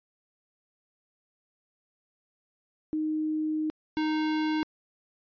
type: tone pair in turn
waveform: sine / square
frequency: 310 / 310 Hz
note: D#4 / D#4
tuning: -6 / -6 cents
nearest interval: unison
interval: 0 cents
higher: neither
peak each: -26 dBFS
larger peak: neither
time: 2.93-3.7 / 3.97-4.63 s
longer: first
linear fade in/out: 0 ms
effects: resampled to 11025 Hz